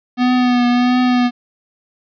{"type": "tone with vibrato", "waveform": "square", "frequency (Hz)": 246.9, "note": "B3", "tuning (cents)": 0, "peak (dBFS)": -12, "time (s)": [0.17, 1.31], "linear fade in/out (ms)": 50, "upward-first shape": "triangle", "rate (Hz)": 1.5, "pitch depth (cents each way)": 33, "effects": ["resampled to 11025 Hz", "9-bit"]}